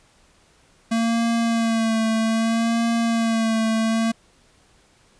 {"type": "tone with vibrato", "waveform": "square", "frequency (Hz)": 226.9, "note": "A#3", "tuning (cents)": -47, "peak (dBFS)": -19, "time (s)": [0.91, 4.12], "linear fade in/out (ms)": 10, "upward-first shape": "sine", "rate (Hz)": 0.63, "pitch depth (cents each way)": 34, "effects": ["pink hiss -57 dBFS RMS until 5.19 s", "resampled to 22050 Hz"]}